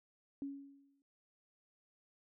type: tone with exponential decay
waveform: sine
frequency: 278.3 Hz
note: C#4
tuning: 7 cents sharp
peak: -37 dBFS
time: 0.42-1.02 s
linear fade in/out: 1 ms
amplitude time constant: 130 ms
effects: none